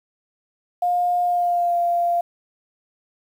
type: tone with pitch glide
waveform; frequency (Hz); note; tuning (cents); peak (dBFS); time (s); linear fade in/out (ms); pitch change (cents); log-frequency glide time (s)
sine; 710 to 693; F5 to F5; +28 to -14; -17; 0.82-2.21; 5; -42; 1.23-1.78
effects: 8-bit